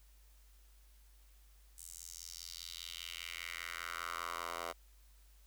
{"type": "tone with high-pass filter sweep", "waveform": "10% pulse", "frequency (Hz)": 85, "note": "F2", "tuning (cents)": -46, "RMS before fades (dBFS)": -45, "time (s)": [1.77, 4.73], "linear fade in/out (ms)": 20, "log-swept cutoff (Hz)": [8500, 750], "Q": 2.5, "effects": ["added 50 Hz sine -60 dBFS peak until 5.46 s", "white hiss -70 dBFS RMS until 5.46 s"]}